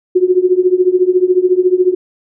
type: tone with tremolo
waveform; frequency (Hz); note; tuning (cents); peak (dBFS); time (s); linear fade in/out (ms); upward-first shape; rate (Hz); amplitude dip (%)
sine; 365.6; F#4; -21; -4; 0.15-1.95; 10; triangle; 14; 95
effects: none